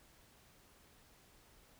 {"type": "silence", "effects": ["pink hiss -65 dBFS RMS until 1.79 s"]}